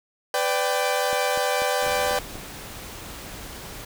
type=chord; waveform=sawtooth; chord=G major; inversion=first; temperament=equal with one note detuned; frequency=501.9 / 587.3 / 784 Hz; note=B4 / D5 / G5; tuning=+28 / 0 / 0 cents; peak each=-22 dBFS; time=0.34-2.19 s; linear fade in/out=2 ms
type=click train; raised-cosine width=2 ms; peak=-24 dBFS; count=6; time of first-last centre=1.13-2.355 s; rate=4.08 Hz
type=noise; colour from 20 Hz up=pink; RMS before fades=-38 dBFS; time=1.82-3.85 s; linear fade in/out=5 ms
effects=none